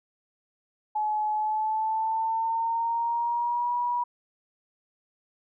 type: tone with pitch glide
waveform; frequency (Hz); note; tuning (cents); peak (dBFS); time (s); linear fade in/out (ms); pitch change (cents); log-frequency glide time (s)
sine; 852 to 967.4; G#5 to B5; +44 to -36; -24; 0.95-4.04; 10; +220; 1.32-3.73
effects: none